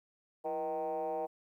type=tone with frequency modulation; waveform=sine; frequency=628 Hz; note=D#5; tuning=16 cents sharp; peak=-32 dBFS; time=0.44-1.27 s; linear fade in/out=20 ms; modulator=148 Hz; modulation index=1.5; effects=tanh soft clip ceiling -28 dBFS + 12-bit